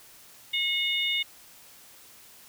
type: harmonic tone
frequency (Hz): 724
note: F#5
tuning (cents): -38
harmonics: 3 / 4 / 5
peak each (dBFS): -29 / -29 / -29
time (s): 0.53-1.23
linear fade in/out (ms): 10
effects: white hiss -52 dBFS RMS until 2.48 s